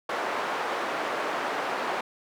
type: band-pass noise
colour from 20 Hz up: white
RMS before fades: -30 dBFS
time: 0.09-2.01 s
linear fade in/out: 5 ms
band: 410 to 1200 Hz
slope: 12 dB/octave
effects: none